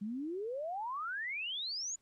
sine exponential sweep, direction up, 196 to 7040 Hz, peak -36 dBFS, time 0.01-1.96 s, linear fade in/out 10 ms, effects pink hiss -75 dBFS RMS until 2.01 s + low-pass 11000 Hz 12 dB/octave

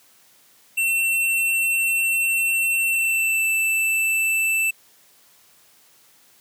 square tone with pitch glide, 2702 to 2653 Hz, E7 to E7, +42 to +10 cents, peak -19 dBFS, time 0.77-4.71 s, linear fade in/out 10 ms, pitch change -32 cents, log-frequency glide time 2.86-3.47 s, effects white hiss -55 dBFS RMS until 6.4 s + high-pass 100 Hz 12 dB/octave

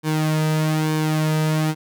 sawtooth tone with flanger, 155.56 Hz, D#3, in tune, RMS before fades -20 dBFS, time 0.03-1.75 s, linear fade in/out 50 ms, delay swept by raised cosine 1.5 to 2.8 ms, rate 1.1 Hz, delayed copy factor -0.6, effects none

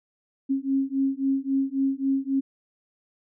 sine beating tone pair, 269 / 272.7 Hz, C4 / C#4, +48 / -28 cents, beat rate 3.7 Hz, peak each -25 dBFS, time 0.49-2.41 s, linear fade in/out 20 ms, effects none

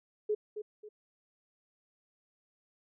sine tone with echo, 422.8 Hz, G#4, 31 cents sharp, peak -27 dBFS, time 0.29-0.35 s, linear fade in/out 10 ms, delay 270 ms, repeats 2, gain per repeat -9 dB, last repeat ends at 0.89 s, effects none

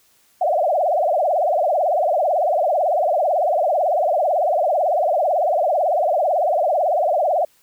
sine tone with vibrato, 659.3 Hz, E5, in tune, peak -15 dBFS, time 0.41-7.45 s, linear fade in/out 5 ms, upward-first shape triangle, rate 18 Hz, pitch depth 280 cents each way, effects white hiss -58 dBFS RMS until 7.62 s

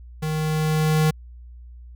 square tone with level ramp, 155.56 Hz, D#3, in tune, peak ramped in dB -24 to -16 dBFS, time 0.22-1.11 s, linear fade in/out 10 ms, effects added 60 Hz sine -39 dBFS peak until 1.95 s

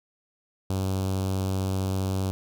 sawtooth tone with notch filter, 95.3 Hz, G2, 48 cents flat, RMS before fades -27 dBFS, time 0.7-2.31 s, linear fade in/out 0 ms, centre 1900 Hz, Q 0.79, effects none

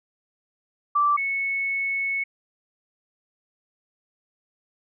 sine tone pair in turn, 1168 / 2205 Hz, D6 / C#7, -10 / -10 cents, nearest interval major seventh, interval 1100 cents, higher second, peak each -17 / -23 dBFS, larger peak first, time 0.95-1.17 / 1.17-2.24 s, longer second, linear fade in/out 10 ms, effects none

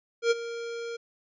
square tone with ADSR envelope, 466.2 Hz, A#4, in tune, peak -19 dBFS, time 0.22-0.97 s, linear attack 89 ms, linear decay 26 ms, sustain -15 dB, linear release 13 ms, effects resampled to 16000 Hz

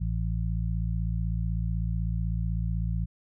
harmonic tone, 56 Hz, A1, 31 cents sharp, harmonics 1 / 2 / 3, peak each -28 / -31 / -33 dBFS, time 0-3.06 s, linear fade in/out 20 ms, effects none

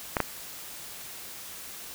clicks, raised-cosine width 0.5 ms, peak -9 / -8 dBFS, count 2, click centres 0.168 / 0.203 s, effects white hiss -42 dBFS RMS until 1.94 s

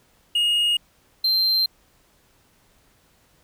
triangle tone pair in turn, 2863 / 4141 Hz, F7 / C8, +42 / -19 cents, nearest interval tritone, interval 639 cents, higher second, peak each -16 dBFS, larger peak neither, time 0.35-0.77 / 1.24-1.66 s, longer neither, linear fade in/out 5 ms, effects pink hiss -60 dBFS RMS until 3.43 s

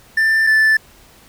triangle tone pair in turn, 1779 / 1756.5 Hz, A6 / A6, +19 / -3 cents, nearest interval unison, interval 22 cents, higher first, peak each -10 / -8 dBFS, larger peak second, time 0.17-0.47 / 0.47-0.77 s, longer neither, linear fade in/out 5 ms, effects pink hiss -47 dBFS RMS until 1.28 s

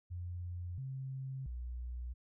sine tone with pitch steps, 88.3 / 133 / 61 Hz, F2 / C3 / B1, +20 / +29 / -21 cents, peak -39 dBFS, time 0.1-2.14 s, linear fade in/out 20 ms, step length 680 ms, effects none

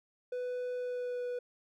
triangle tone with pitch glide, 496.7 to 491.3 Hz, B4 to B4, +10 to -9 cents, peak -32 dBFS, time 0.32-1.39 s, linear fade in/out 5 ms, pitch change -19 cents, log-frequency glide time 0.76-1.25 s, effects none

